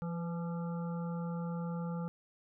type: harmonic tone with a mistuned harmonic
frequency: 170.8 Hz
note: F3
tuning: 38 cents flat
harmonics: 1 / 3 / 5 / 7 / 8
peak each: -35 / -45 / -49 / -52 / -53 dBFS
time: 0.02-2.08 s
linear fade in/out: 0 ms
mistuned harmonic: 3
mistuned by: -30 cents
effects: none